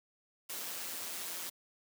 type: noise with amplitude modulation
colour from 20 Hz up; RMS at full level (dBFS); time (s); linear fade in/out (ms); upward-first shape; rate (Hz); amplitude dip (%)
white; -39; 0.49-1.5; 10; sine; 172; 45
effects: high-pass 200 Hz 12 dB/octave